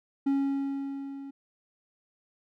triangle tone with level ramp, 275.8 Hz, C#4, 9 cents flat, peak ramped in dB -20 to -37 dBFS, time 0.26-1.31 s, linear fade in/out 10 ms, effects none

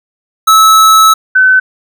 square / sine tone pair in turn, 1300 / 1517.7 Hz, E6 / F#6, -24 / +44 cents, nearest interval minor third, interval 268 cents, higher second, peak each -3 dBFS, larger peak neither, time 0.47-1.14 / 1.35-1.6 s, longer first, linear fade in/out 10 ms, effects none

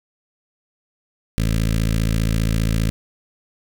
15% pulse tone with notch filter, 55 Hz, A1, in tune, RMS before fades -19 dBFS, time 1.38-2.9 s, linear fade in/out 0 ms, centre 840 Hz, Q 0.53, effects none

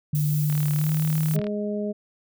sine tone with pitch glide, 149.6 to 155.77 Hz, D3 to D#3, +32 to +2 cents, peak -20 dBFS, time 0.13-1.4 s, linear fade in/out 5 ms, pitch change +70 cents, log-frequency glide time 0.74-0.92 s
violet noise, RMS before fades -34 dBFS, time 0.15-1.36 s, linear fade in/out 0 ms
click train, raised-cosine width 0.3 ms, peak -22 dBFS, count 38, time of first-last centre 0.5-1.469 s, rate 38.2 Hz
harmonic tone, 207.7 Hz, G#3, in tune, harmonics 1 / 2 / 3, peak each -27 / -30 / -32 dBFS, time 1.34-1.93 s, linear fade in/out 20 ms
effects none

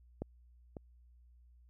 clicks, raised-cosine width 2 ms, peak -24 / -30 dBFS, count 2, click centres 0.22 / 0.768 s, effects added 60 Hz sine -59 dBFS peak until 1.69 s

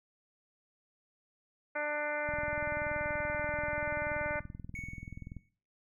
harmonic tone, 297.1 Hz, D4, 20 cents sharp, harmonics 1 / 2 / 3 / 4 / 5 / 6 / 7 / 8, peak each -47 / -36 / -41 / -45 / -37 / -45 / -40 / -47 dBFS, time 1.75-4.4 s, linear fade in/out 10 ms
click train, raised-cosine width 5 ms, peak -31 dBFS, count 65, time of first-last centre 2.29-5.367 s, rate 20.8 Hz
triangle tone with exponential decay, 2221 Hz, C#7, 3 cents sharp, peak -37 dBFS, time 4.75-5.49 s, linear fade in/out 2 ms, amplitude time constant 160 ms
effects noise-tail reverb RT60 0.4 s tail -18 dB re dry

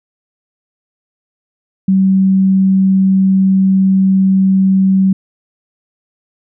sine tone, 191.2 Hz, G3, 43 cents flat, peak -7 dBFS, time 1.88-5.13 s, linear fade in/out 5 ms, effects none

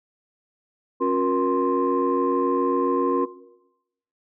sine tone cluster, 274.1 / 361.3 / 472.9 / 1048 Hz, C#4 / F#4 / A#4 / C6, -19 / -41 / +25 / +2 cents, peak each -24 dBFS, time 1-3.26 s, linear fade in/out 20 ms, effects noise-tail reverb RT60 0.9 s tail -18 dB re dry + tanh soft clip ceiling -11 dBFS

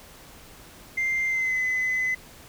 sine tone with pitch glide, 2093 to 2023 Hz, C7 to B6, 0 to +41 cents, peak -21 dBFS, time 0.97-2.15 s, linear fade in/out 10 ms, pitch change -59 cents, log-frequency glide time 1.27-1.59 s, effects tanh soft clip ceiling -20 dBFS + pink hiss -48 dBFS RMS until 2.48 s

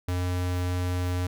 square tone, 89.8 Hz, F2, 49 cents sharp, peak -26 dBFS, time 0.08-1.27 s, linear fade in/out 5 ms, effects none

